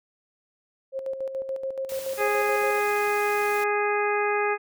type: tone with tremolo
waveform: sine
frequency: 534 Hz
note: C5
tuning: 35 cents sharp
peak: -26 dBFS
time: 0.92-2.81 s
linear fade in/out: 50 ms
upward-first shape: square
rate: 7 Hz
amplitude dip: 55%
type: noise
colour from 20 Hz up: white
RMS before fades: -40 dBFS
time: 1.89-3.64 s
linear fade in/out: 2 ms
type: harmonic tone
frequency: 413.7 Hz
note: G#4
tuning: 7 cents flat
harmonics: 1 / 2 / 3 / 4 / 5 / 6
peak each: -25 / -28 / -30 / -31 / -32 / -33 dBFS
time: 2.17-4.58 s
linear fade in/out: 50 ms
effects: none